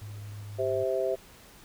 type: tone with pitch glide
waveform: sine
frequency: 103.83 to 103.05 Hz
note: G#2 to G#2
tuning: 0 to -13 cents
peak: -38 dBFS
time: 0.01-0.84 s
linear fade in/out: 10 ms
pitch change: -13 cents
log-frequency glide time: 0.13-0.41 s
type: harmonic tone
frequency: 130.81 Hz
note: C3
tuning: in tune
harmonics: 3 / 4 / 5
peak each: -30 / -30 / -30 dBFS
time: 0.58-1.16 s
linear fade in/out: 20 ms
effects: pink hiss -53 dBFS RMS until 1.64 s